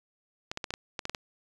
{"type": "clicks", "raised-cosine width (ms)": 0.2, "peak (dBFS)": -16, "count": 9, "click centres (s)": [0.515, 0.574, 0.642, 0.706, 0.739, 0.992, 1.054, 1.096, 1.148], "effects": ["resampled to 24000 Hz"]}